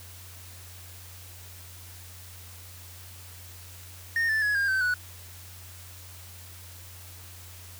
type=tone with pitch steps; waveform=triangle; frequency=1837 / 1758.1 / 1682.6 / 1610.3 / 1541.2 / 1475 Hz; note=A#6 / A6 / G#6 / G6 / G6 / F#6; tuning=-26 / -2 / +22 / +46 / -30 / -6 cents; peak=-21 dBFS; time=4.16-4.94 s; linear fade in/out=2 ms; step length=130 ms; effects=added 90 Hz sine -46 dBFS peak until 7.79 s + white hiss -48 dBFS RMS until 7.79 s